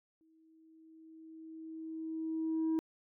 sine tone with exponential growth, 320.8 Hz, E4, 47 cents flat, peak -26 dBFS, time 0.21-2.79 s, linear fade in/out 0 ms, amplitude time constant 560 ms, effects tanh soft clip ceiling -28 dBFS

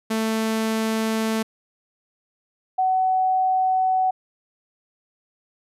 sawtooth / sine tone pair in turn, 221.5 / 750.2 Hz, A3 / F#5, +12 / +24 cents, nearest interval octave + major sixth, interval 2112 cents, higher second, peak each -17 / -17 dBFS, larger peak neither, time 0.1-1.43 / 2.78-4.11 s, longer neither, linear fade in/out 10 ms, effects resampled to 32000 Hz

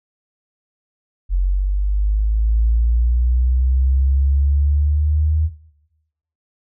sine linear sweep, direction up, 45.01 to 78.6 Hz, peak -13 dBFS, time 1.29-5.5 s, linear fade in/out 50 ms, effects noise-tail reverb RT60 0.9 s tail -17 dB re dry

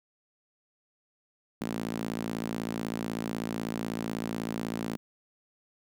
sawtooth tone with high-pass filter, 56.1 Hz, A1, 34 cents sharp, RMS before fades -34 dBFS, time 1.61-4.97 s, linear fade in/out 0 ms, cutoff 220 Hz, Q 2.3, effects none

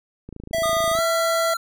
click train, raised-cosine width 3 ms, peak -23 dBFS, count 20, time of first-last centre 0.29-0.989 s, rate 27.2 Hz
square tone, 659.3 Hz, E5, in tune, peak -21 dBFS, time 0.53-1.54 s, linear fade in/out 5 ms
square tone with pitch glide, 1225 to 1367.1 Hz, D#6 to F6, -27 to -37 cents, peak -24 dBFS, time 0.63-1.57 s, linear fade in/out 5 ms, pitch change +190 cents, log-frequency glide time 0.92-1 s
effects none

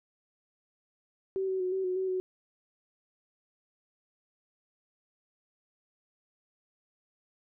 sine tone with pitch steps, 383.2 / 377.9 / 367 / 381 / 366.8 / 377.7 / 371 Hz, G4 / F#4 / F#4 / G4 / F#4 / F#4 / F#4, -39 / +37 / -14 / -49 / -15 / +36 / +5 cents, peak -28 dBFS, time 1.36-2.2 s, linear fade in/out 0 ms, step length 120 ms, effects none

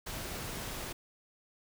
pink noise, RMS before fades -40 dBFS, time 0.06-0.93 s, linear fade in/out 10 ms, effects none

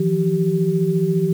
sine tone cluster, 161.5 / 176 / 387.2 Hz, E3 / F3 / G4, -35 / +14 / -21 cents, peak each -20 dBFS, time 0-1.33 s, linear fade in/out 5 ms, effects 7-bit

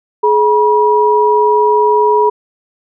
sine tone pair together, 422.6 / 964.5 Hz, G#4 / B5, +30 / -41 cents, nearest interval octave + major second, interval 1429 cents, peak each -10 dBFS, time 0.23-2.3 s, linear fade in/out 10 ms, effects none

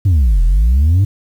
sine exponential two-way sweep, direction down then up, 103.83 to 39.82 to 103.83 Hz, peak -5 dBFS, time 0.05-1.05 s, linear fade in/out 10 ms, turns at 0.43 s, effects tanh soft clip ceiling -7 dBFS + 7-bit

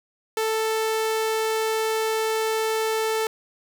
sawtooth tone, 441.2 Hz, A4, 5 cents sharp, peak -18 dBFS, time 0.37-3.27 s, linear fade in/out 2 ms, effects none

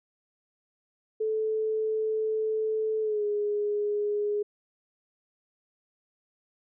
sine tone with pitch glide, 436.3 to 414.9 Hz, A4 to G#4, -15 to -2 cents, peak -25 dBFS, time 1.2-4.43 s, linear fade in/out 10 ms, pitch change -87 cents, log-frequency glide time 3.01-3.24 s, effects none

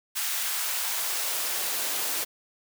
white noise with high-pass filter sweep, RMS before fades -29 dBFS, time 0.15-2.25 s, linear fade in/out 20 ms, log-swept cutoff 1200 to 280 Hz, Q 0.87, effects none

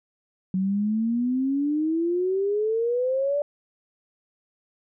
sine exponential sweep, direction up, 185 to 588 Hz, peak -21 dBFS, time 0.54-3.42 s, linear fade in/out 2 ms, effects none

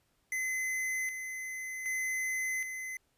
square tone with tremolo, 2042 Hz, C7, 43 cents flat, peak -32 dBFS, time 0.32-2.97 s, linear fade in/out 2 ms, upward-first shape square, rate 0.65 Hz, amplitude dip 50%, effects pink hiss -74 dBFS RMS until 3.17 s + resampled to 32000 Hz

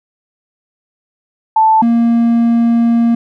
sine / triangle tone pair in turn, 880 / 233.1 Hz, A5 / A#3, 0 / 0 cents, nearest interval octave + major seventh, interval 2300 cents, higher first, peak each -6 dBFS, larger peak neither, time 1.56-1.82 / 1.82-3.15 s, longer second, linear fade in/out 5 ms, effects none

